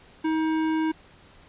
sine tone with hard clipping, 317 Hz, D#4, 32 cents sharp, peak -24 dBFS, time 0.24-0.92 s, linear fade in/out 10 ms, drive 14 dB, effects pink hiss -53 dBFS RMS until 1.48 s + resampled to 8000 Hz

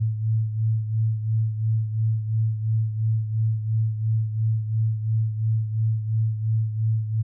sine beating tone pair, 109.9 / 112.8 Hz, A2 / A2, -2 / +44 cents, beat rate 2.9 Hz, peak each -21 / -28 dBFS, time 0-7.23 s, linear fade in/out 20 ms, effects none

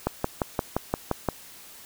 click train, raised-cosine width 1 ms, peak -9 dBFS, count 8, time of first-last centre 0.07-1.287 s, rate 5.75 Hz, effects white hiss -47 dBFS RMS until 1.85 s

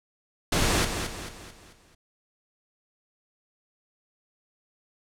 pink noise with echo, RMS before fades -23 dBFS, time 0.52-0.85 s, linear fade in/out 5 ms, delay 220 ms, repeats 5, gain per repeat -7 dB, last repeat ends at 1.95 s, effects low-pass 10000 Hz 12 dB/octave

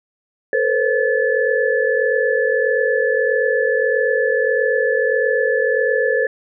sine tone cluster, 442.7 / 490.4 / 532 / 1730 Hz, A4 / B4 / C5 / A6, +11 / -12 / +29 / -30 cents, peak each -20 dBFS, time 0.53-6.27 s, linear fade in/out 2 ms, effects none

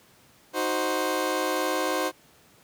20% pulse chord, C diminished, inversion first, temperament equal, 311.1 / 370 / 523.3 Hz, Eb4 / Gb4 / C5, 0 / 0 / 0 cents, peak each -25 / -25 / -23 dBFS, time 0.53-2.12 s, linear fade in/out 50 ms, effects pink hiss -57 dBFS RMS until 2.63 s + high-pass 100 Hz 12 dB/octave

